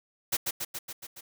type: noise with echo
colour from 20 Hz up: white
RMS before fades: -27 dBFS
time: 0.32-0.37 s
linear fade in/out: 10 ms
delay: 140 ms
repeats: 6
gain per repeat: -3 dB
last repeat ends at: 1.21 s
effects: none